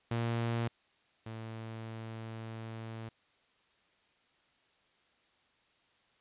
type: tone pair in turn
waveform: sawtooth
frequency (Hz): 116.54 / 112.48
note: A#2 / A2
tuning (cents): 0 / +39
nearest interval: minor second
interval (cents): 61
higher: first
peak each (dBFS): -27 / -37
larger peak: first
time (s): 0.11-0.68 / 1.26-3.09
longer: second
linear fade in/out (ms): 5
effects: white hiss -70 dBFS RMS until 6.2 s + resampled to 8000 Hz